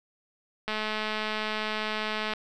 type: click train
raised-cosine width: 0.3 ms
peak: -15 dBFS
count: 357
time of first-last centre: 0.68-2.336 s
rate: 215 Hz
effects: none